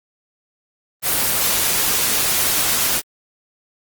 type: noise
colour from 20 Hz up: white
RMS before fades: -18 dBFS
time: 1.02-3.02 s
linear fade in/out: 50 ms
effects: Opus 24 kbps